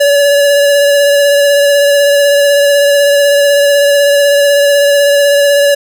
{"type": "tone with vibrato", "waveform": "square", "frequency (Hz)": 570, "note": "C#5", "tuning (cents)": 48, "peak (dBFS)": -6, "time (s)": [0, 5.75], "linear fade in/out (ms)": 10, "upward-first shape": "triangle", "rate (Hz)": 16, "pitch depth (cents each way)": 20, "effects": []}